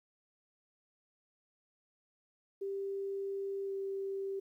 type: tone with pitch glide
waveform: sine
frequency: 393.4 to 390.5 Hz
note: G4 to G4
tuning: +6 to -7 cents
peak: -35 dBFS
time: 2.61-4.4 s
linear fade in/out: 10 ms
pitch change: -13 cents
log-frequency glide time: 3.65-3.72 s
effects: 12-bit